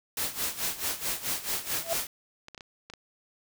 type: noise with tremolo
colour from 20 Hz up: white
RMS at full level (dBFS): -29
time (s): 0.17-2.07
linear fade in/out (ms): 2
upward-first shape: sine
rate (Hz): 4.6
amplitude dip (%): 80
type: clicks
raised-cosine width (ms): 0.2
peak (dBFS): -26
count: 11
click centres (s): 1.499 / 1.674 / 1.77 / 1.824 / 1.865 / 2.484 / 2.547 / 2.578 / 2.608 / 2.9 / 2.937
type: tone with exponential growth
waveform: sine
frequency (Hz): 667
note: E5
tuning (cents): +20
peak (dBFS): -23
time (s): 1.79-1.93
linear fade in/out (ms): 0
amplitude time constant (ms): 29
effects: none